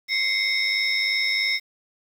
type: tone cluster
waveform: sine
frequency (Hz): 2088 / 2191 / 3758 / 5320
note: C7 / C#7 / A#7 / E8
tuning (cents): -4 / -21 / +13 / +15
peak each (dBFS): -23 / -26 / -29 / -25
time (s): 0.08-1.6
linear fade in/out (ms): 50
effects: tanh soft clip ceiling -13 dBFS + 8-bit